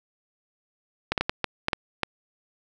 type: clicks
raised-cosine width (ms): 0.3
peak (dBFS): -7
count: 8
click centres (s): 1.12 / 1.178 / 1.21 / 1.295 / 1.443 / 1.684 / 1.732 / 2.033
effects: none